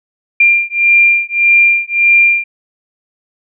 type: beating tone pair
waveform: sine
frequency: 2387 / 2388.7 Hz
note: D7 / D7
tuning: +28 / +29 cents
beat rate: 1.7 Hz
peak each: -10 dBFS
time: 0.4-2.44 s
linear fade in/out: 5 ms
effects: none